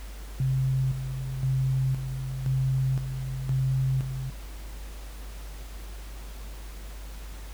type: tone with tremolo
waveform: sine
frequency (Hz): 132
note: C3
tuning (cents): +16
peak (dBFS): -22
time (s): 0.4-4.3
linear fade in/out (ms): 2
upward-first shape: square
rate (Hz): 0.97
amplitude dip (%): 60
effects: added 50 Hz sine -37 dBFS peak until 7.53 s + pink hiss -48 dBFS RMS until 7.53 s